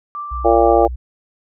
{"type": "tone with tremolo", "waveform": "sine", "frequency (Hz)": 1174.7, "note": "D6", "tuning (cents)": 0, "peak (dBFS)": -23, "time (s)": [0.15, 0.85], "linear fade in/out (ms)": 0, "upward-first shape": "triangle", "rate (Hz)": 5.9, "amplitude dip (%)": 35}
{"type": "tone with vibrato", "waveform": "sine", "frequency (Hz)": 61.74, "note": "B1", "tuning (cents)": 0, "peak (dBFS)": -23, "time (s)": [0.31, 0.96], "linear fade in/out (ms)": 10, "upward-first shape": "sine", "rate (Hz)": 11, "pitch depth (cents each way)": 13}
{"type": "harmonic tone", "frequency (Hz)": 115, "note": "A#2", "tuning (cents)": -23, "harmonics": [3, 4, 5, 6, 7], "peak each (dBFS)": [-16, -16, -16, -16, -16], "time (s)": [0.44, 0.88], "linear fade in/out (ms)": 20}
{"effects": []}